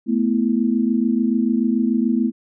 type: chord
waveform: sine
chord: A suspended second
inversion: none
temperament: equal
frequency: 220 / 246.9 / 329.6 Hz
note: A3 / B3 / E4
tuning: 0 / 0 / 0 cents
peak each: -19 / -19 / -24 dBFS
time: 0.06-2.32 s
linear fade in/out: 50 ms
effects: none